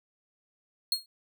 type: tone with exponential decay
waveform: 40% pulse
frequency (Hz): 4279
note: C8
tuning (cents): +38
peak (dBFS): -20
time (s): 0.92-1.06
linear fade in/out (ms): 2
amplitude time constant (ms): 29
effects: none